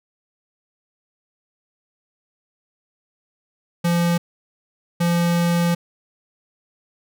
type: tone bursts at uneven times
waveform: square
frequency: 171.8 Hz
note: F3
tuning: 28 cents flat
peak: -17 dBFS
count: 2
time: 3.84-4.18 / 5-5.75 s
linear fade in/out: 10 ms
effects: none